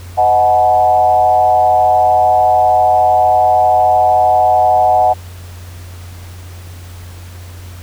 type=tone with frequency modulation; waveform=sine; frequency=740 Hz; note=F#5; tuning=in tune; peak=-7 dBFS; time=0.17-5.14 s; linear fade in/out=20 ms; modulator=113 Hz; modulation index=0.93; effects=added 89 Hz sine -29 dBFS peak until 7.82 s + pink hiss -39 dBFS RMS until 7.82 s